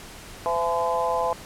harmonic tone with a mistuned harmonic, 170 Hz, F3, 46 cents flat, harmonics 3 / 4 / 5 / 6, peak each -27 / -27 / -27 / -27 dBFS, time 0.46-1.33 s, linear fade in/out 0 ms, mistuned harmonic 4, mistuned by -24 cents, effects pink hiss -42 dBFS RMS until 1.45 s + low-pass 12000 Hz 12 dB/octave

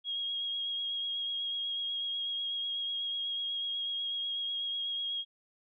sine tone with vibrato, 3281 Hz, G#7, 22 cents flat, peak -32 dBFS, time 0.04-5.25 s, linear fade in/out 50 ms, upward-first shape triangle, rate 8.1 Hz, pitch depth 22 cents each way, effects none

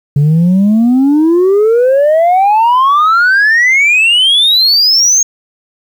sine exponential sweep, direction up, 140 to 6570 Hz, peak -3 dBFS, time 0.16-5.23 s, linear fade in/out 5 ms, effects tanh soft clip ceiling -4 dBFS + 7-bit

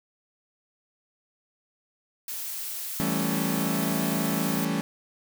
blue noise, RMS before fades -34 dBFS, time 2.28-4.65 s, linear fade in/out 2 ms
40% pulse chord, A dominant seventh, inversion second, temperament equal, 164.81 / 196 / 220 / 277.2 Hz, E3 / G3 / A3 / C#4, 0 / 0 / 0 / 0 cents, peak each -30 dBFS, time 3-4.81 s, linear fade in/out 0 ms
effects none

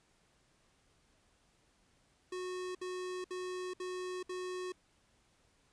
square tone bursts, 366 Hz, F#4, 19 cents flat, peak -39 dBFS, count 5, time 2.32-4.722 s, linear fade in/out 5 ms, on 430 ms, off 63 ms, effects pink hiss -71 dBFS RMS until 5.72 s + resampled to 22050 Hz

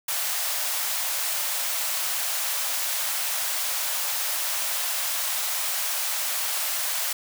white high-pass noise, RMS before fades -27 dBFS, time 0.08-7.13 s, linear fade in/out 5 ms, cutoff 560 Hz, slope 48 dB/octave, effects none

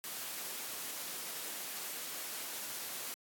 white noise, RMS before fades -42 dBFS, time 0.04-3.14 s, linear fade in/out 0 ms, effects high-pass 200 Hz 12 dB/octave + AAC 64 kbps

